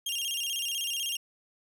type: tone with vibrato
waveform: sawtooth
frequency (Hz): 3000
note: F#7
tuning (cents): +23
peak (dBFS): -27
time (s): 0.06-1.17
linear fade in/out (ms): 5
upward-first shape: square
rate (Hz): 16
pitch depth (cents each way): 120
effects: none